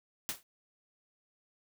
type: noise with exponential decay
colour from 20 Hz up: white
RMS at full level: -32 dBFS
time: 0.29-0.43 s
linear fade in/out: 0 ms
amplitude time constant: 30 ms
effects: none

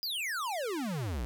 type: exponential sweep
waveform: square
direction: down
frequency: 5050 to 52.7 Hz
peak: -33 dBFS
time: 0.03-1.25 s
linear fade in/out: 0 ms
effects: none

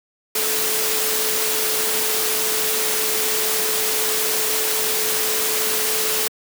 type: tone in noise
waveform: sine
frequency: 435.2 Hz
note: A4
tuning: 19 cents flat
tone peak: -28 dBFS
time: 0.35-6.28 s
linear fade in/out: 5 ms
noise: white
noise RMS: -21 dBFS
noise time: 0.35-6.28 s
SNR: -10 dB
effects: high-pass 200 Hz 12 dB/octave

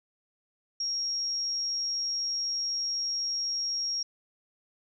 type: tone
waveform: sine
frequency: 5588 Hz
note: F8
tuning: in tune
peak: -28 dBFS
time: 0.8-4.03 s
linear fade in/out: 5 ms
effects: none

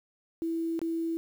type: tone with dropouts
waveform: sine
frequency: 329.9 Hz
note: E4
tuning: 1 cent sharp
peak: -28 dBFS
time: 0.42-1.17 s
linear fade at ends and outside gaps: 0 ms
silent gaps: 0.792-0.816 s
effects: 9-bit

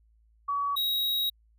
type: tone pair in turn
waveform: sine / square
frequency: 1134 / 3814 Hz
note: C#6 / A#7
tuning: +39 / +39 cents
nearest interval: octave + major sixth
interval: 2100 cents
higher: second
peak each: -26 dBFS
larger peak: neither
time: 0.48-0.76 / 0.76-1.3 s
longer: second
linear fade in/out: 10 ms
effects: added 55 Hz sine -60 dBFS peak until 1.58 s

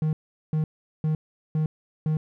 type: tone bursts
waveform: triangle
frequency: 155.56 Hz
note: D#3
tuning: in tune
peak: -19 dBFS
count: 5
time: 0.02-2.17 s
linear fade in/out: 2 ms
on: 110 ms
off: 400 ms
effects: none

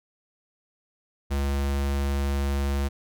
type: tone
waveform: square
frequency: 69.7 Hz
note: C#2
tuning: 10 cents sharp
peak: -24 dBFS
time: 1.3-2.89 s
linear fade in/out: 20 ms
effects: none

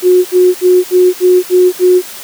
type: tone bursts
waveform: sine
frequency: 363.3 Hz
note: F#4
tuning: 32 cents flat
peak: -3 dBFS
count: 7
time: 0.02-2.02 s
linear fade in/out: 50 ms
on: 230 ms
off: 65 ms
effects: white hiss -28 dBFS RMS until 2.23 s + high-pass 200 Hz 12 dB/octave

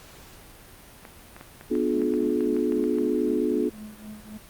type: clicks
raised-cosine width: 0.5 ms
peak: -26 dBFS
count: 12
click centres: 1.052 / 1.365 / 1.411 / 1.611 / 1.753 / 2.018 / 2.138 / 2.407 / 2.566 / 2.722 / 2.84 / 2.985 s
type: chord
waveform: sine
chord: B diminished seventh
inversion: none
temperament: just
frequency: 246.9 / 296.3 / 355.6 / 426.7 Hz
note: B3 / D4 / F4 / Ab4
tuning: 0 / +15 / +31 / +47 cents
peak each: -27 dBFS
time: 1.7-3.7 s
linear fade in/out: 20 ms
type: tone with tremolo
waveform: triangle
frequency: 213.3 Hz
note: G#3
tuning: 46 cents sharp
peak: -33 dBFS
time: 1.93-4.38 s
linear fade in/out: 10 ms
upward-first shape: triangle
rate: 3.8 Hz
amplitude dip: 90%
effects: pink hiss -48 dBFS RMS until 4.49 s + Opus 48 kbps

